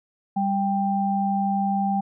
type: tone pair together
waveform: sine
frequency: 197.51 / 789 Hz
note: G3 / G5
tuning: +13 / +11 cents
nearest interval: 2 octaves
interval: 2398 cents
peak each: -23 dBFS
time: 0.36-2.01 s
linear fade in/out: 10 ms
effects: none